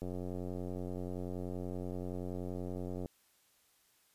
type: click train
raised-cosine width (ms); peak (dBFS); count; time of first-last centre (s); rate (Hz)
2; -28; 276; 0.02-3.059; 90.5
effects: white hiss -70 dBFS RMS until 4.14 s + resampled to 32000 Hz